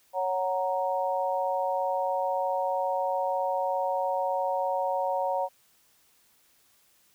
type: chord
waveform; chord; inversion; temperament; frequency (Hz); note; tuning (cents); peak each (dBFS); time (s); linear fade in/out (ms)
sine; F# major; second; equal; 554.4 / 740 / 932.3; C#5 / F#5 / A#5; 0 / 0 / 0; -29 / -30 / -30; 0.13-5.49; 50
effects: white hiss -64 dBFS RMS until 7.14 s